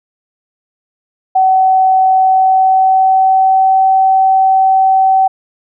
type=tone with pitch glide; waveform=sine; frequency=757 to 764.9 Hz; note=F#5 to G5; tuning=+39 to -43 cents; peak=-6 dBFS; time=1.35-5.28 s; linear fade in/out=10 ms; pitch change=+18 cents; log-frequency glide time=2.17-3.87 s; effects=none